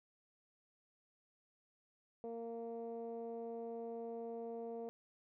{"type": "tone with low-pass filter", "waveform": "15% pulse", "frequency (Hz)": 231, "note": "A#3", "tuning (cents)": -16, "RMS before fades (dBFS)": -45, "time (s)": [2.24, 4.89], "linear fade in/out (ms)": 0, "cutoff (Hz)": 550, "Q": 3.7, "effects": []}